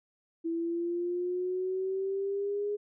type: exponential sweep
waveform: sine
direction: up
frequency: 329.6 to 415.3 Hz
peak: -29 dBFS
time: 0.44-2.77 s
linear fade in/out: 20 ms
effects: none